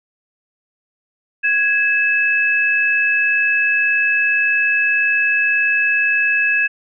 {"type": "tone pair together", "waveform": "sine", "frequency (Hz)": [1661.2, 2603], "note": ["G#6", "E7"], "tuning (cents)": [0, -22], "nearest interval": "minor sixth", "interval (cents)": 778, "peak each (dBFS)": -16, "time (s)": [1.43, 6.68], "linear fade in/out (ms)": 20, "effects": []}